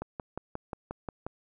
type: click train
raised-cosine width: 1 ms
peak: -21 dBFS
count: 8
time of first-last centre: 0.02-1.266 s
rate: 5.62 Hz
effects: none